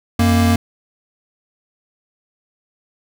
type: tone pair together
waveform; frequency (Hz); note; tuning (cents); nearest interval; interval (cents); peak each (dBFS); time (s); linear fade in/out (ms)
square; 90.7 / 233.9; F#2 / A#3; -34 / +6; octave + major third; 1640; -15; 0.19-0.56; 5
effects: none